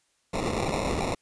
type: noise with sample-and-hold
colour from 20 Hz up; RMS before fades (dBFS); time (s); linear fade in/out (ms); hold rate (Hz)
blue; -28; 0.33-1.15; 10; 1575
effects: white hiss -70 dBFS RMS until 1.21 s + resampled to 22050 Hz